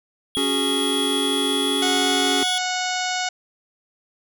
square tone with pitch glide, 3322 to 3378 Hz, G#7 to G#7, 0 to +29 cents, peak -23 dBFS, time 0.35-2.58 s, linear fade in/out 0 ms, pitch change +29 cents, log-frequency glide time 0.59-2.44 s
square chord, C# suspended fourth, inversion none, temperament equal, 277.2 / 370 / 415.3 Hz, C#4 / F#4 / G#4, 0 / 0 / 0 cents, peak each -25 / -29 / -28 dBFS, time 0.37-2.43 s, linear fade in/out 0 ms
harmonic tone, 734 Hz, F#5, 14 cents flat, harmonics 1 / 2 / 3 / 4 / 5 / 6 / 7 / 8 / 9 / 10, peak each -26 / -29 / -31 / -32 / -33 / -34 / -34 / -35 / -36 / -36 dBFS, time 1.82-3.29 s, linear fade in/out 5 ms
effects none

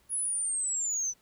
sine linear sweep, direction down, 10510 to 5920 Hz, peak -27 dBFS, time 0.09-1.14 s, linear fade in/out 50 ms, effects tanh soft clip ceiling -24 dBFS + pink hiss -66 dBFS RMS until 1.21 s

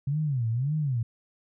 sine tone with vibrato, 132.3 Hz, C3, 20 cents sharp, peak -24 dBFS, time 0.07-1.03 s, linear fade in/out 5 ms, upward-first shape sine, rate 1.8 Hz, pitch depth 280 cents each way, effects none

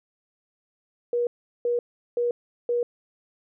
sine tone bursts, 480 Hz, B4, 49 cents flat, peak -21 dBFS, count 4, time 1.13-2.83 s, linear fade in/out 2 ms, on 140 ms, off 380 ms, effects none

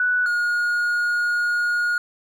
sine / triangle tone pair in turn, 1480 / 1437 Hz, F#6 / F6, 0 / +49 cents, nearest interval minor second, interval 51 cents, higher first, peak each -17 dBFS, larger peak neither, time 0-0.26 / 0.26-1.98 s, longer second, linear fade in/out 2 ms, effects none

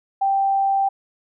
sine tone, 784 Hz, G5, in tune, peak -16 dBFS, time 0.21-0.89 s, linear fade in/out 10 ms, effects none

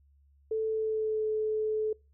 sine tone with pitch glide, 440 to 432.2 Hz, A4 to A4, 0 to -31 cents, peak -27 dBFS, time 0.51-1.93 s, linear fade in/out 5 ms, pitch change -31 cents, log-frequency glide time 0.67-1.26 s, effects noise-tail reverb RT60 0.3 s tail -26 dB re dry + added 70 Hz sine -60 dBFS peak until 2.13 s

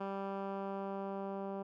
10% pulse tone with low-pass filter sweep, 196 Hz, G3, in tune, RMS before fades -40 dBFS, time 0-1.63 s, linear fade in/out 10 ms, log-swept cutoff 1500 to 760 Hz, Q 0.74, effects none

